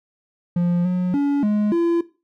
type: tone with pitch steps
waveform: triangle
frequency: 174.7 / 180.9 / 284 / 209.4 / 339.3 Hz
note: F3 / F#3 / C#4 / G#3 / F4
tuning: +1 / -39 / +42 / +15 / -50 cents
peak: -14 dBFS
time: 0.56-2.01 s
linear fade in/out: 5 ms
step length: 290 ms
effects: noise-tail reverb RT60 0.3 s tail -17 dB re dry